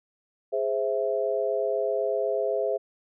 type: chord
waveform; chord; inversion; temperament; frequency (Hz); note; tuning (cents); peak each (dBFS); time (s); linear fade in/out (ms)
sine; Ab augmented; none; equal; 415.3 / 523.3 / 659.3; Ab4 / C5 / E5; 0 / 0 / 0; -28; 0.52-2.78; 20
effects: none